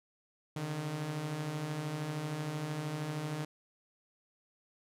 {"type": "beating tone pair", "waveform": "sawtooth", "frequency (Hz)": [140, 153], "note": ["C#3", "D#3"], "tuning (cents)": [18, -29], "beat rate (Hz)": 13, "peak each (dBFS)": [-39, -32], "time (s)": [0.56, 3.45], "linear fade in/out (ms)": 5, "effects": ["low-pass 12000 Hz 12 dB/octave"]}